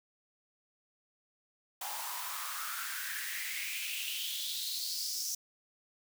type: noise with high-pass filter sweep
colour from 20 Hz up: white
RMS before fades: -38 dBFS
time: 1.81-5.35 s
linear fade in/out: 5 ms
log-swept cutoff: 800 to 5800 Hz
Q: 5.3
effects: none